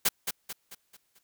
white noise with echo, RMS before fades -23 dBFS, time 0.05-0.09 s, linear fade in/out 10 ms, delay 220 ms, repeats 5, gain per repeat -7 dB, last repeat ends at 1.19 s, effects white hiss -73 dBFS RMS until 1.23 s

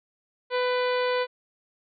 harmonic tone with a mistuned harmonic, 498.5 Hz, B4, 16 cents sharp, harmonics 1 / 2 / 3 / 4 / 5 / 6 / 7 / 8 / 9, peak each -24 / -30 / -34 / -36 / -38 / -40 / -41 / -42 / -43 dBFS, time 0.5-1.27 s, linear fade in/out 50 ms, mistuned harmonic 5, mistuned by -42 cents, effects none

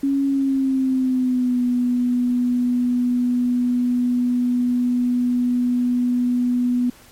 sine tone with pitch glide, 276.1 to 246 Hz, C#4 to B3, -7 to -7 cents, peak -16 dBFS, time 0.03-6.9 s, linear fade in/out 5 ms, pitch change -200 cents, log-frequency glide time 0.26-1.62 s, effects pink hiss -48 dBFS RMS until 7.11 s + MP3 64 kbps

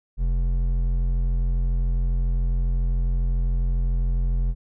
triangle tone with hard clipping, 43.65 Hz, F1, in tune, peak -21 dBFS, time 0.17-4.55 s, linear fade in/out 50 ms, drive 11 dB, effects none

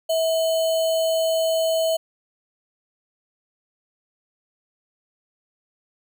sine tone with sample-and-hold, 650 Hz, E5, 24 cents flat, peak -18 dBFS, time 0.09-1.97 s, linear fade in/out 10 ms, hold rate 3675 Hz, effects none

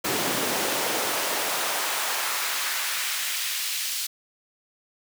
pink noise with high-pass filter sweep, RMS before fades -27 dBFS, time 0.04-4.07 s, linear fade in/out 10 ms, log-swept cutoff 220 to 3500 Hz, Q 0.91, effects none

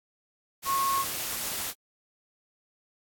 sine tone in noise, 1091 Hz, C#6, 28 cents flat, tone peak -24 dBFS, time 0.65-1.05 s, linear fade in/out 50 ms, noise white, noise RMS -33 dBFS, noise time 0.62-1.74 s, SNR +6 dB, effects AAC 64 kbps

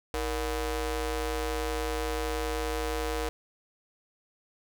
sawtooth ring-modulated tone, 261.3 Hz, C4, 2 cents flat, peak -22 dBFS, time 0.14-3.29 s, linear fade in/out 0 ms, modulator 206 Hz, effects none

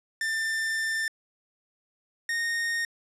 45% pulse tone pair in turn, 1788 / 1848.9 Hz, A6 / A#6, +27 / -15 cents, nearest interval minor second, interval 58 cents, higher second, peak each -26 dBFS, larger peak neither, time 0.21-1.08 / 2.29-2.85 s, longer first, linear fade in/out 2 ms, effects low-pass 10000 Hz 12 dB/octave

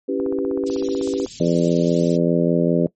sine chord, C# half-diminished seventh, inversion none, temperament equal, 277.2 / 329.6 / 392 / 493.9 Hz, C#4 / E4 / G4 / B4, 0 / 0 / 0 / 0 cents, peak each -23 / -28 / -23 / -26 dBFS, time 0.08-1.26 s, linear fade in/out 10 ms
click train, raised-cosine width 1 ms, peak -21 dBFS, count 18, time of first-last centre 0.2-1.262 s, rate 16 Hz
white band-stop noise, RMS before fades -34 dBFS, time 0.66-2.17 s, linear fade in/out 10 ms, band 270 to 3100 Hz, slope 24 dB/octave
harmonic tone, 85 Hz, F2, 46 cents flat, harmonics 2 / 3 / 4 / 5 / 6 / 7, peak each -19 / -21 / -22 / -23 / -24 / -24 dBFS, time 1.4-2.87 s, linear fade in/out 5 ms
effects noise-tail reverb RT60 0.1 s tail -20 dB re dry + MP3 32 kbps

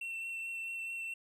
triangle tone with vibrato, 2702 Hz, E7, 42 cents sharp, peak -36 dBFS, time 0.01-1.14 s, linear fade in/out 5 ms, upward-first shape sine, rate 4.6 Hz, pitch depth 12 cents each way, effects none

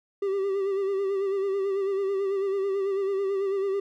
triangle tone with vibrato, 392 Hz, G4, in tune, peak -22 dBFS, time 0.22-3.8 s, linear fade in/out 5 ms, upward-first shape sine, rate 9.1 Hz, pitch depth 45 cents each way, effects none

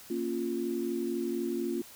sine chord, Bb minor, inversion none, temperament equal, 233.1 / 277.2 / 349.2 Hz, Bb3 / Db4 / F4, 0 / 0 / 0 cents, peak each -35 / -36 / -32 dBFS, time 0.1-1.82 s, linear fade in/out 5 ms, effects white hiss -51 dBFS RMS until 1.95 s

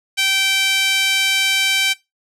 sawtooth tone with high-pass filter, 776 Hz, G5, 18 cents flat, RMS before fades -17 dBFS, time 0.17-1.94 s, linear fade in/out 20 ms, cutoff 2600 Hz, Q 2.1, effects noise-tail reverb RT60 0.2 s tail -20 dB re dry + low-pass 12000 Hz 12 dB/octave

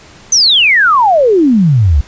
sine exponential sweep, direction down, 6290 to 64.5 Hz, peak -5 dBFS, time 0.32-2.01 s, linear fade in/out 5 ms, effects pink hiss -38 dBFS RMS until 2.07 s + resampled to 16000 Hz

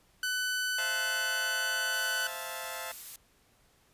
sawtooth tone, 1500 Hz, F#6, 23 cents sharp, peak -26 dBFS, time 0.23-2.27 s, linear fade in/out 2 ms
15% pulse chord, F major seventh, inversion second, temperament just, 523.8 / 654.8 / 698.5 / 873.1 Hz, C5 / E5 / F5 / A5, +2 / -12 / 0 / -14 cents, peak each -38 / -36 / -38 / -36 dBFS, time 0.78-2.92 s, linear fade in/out 5 ms
blue noise, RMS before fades -43 dBFS, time 1.93-3.16 s, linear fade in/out 2 ms
effects pink hiss -66 dBFS RMS until 3.93 s + resampled to 32000 Hz

